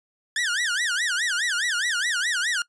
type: tone with vibrato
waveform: sawtooth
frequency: 1661.2 Hz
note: G#6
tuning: in tune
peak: -19 dBFS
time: 0.36-2.62 s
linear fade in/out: 2 ms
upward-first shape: sine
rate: 4.8 Hz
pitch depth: 290 cents each way
effects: noise-tail reverb RT60 0.1 s tail -21 dB re dry + resampled to 22050 Hz